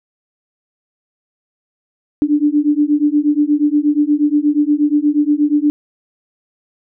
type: beating tone pair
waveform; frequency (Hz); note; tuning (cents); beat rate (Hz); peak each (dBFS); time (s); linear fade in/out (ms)
sine; 291.1 / 299.5; D4 / D4; -15 / +34; 8.4; -14; 2.22-5.7; 0
effects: none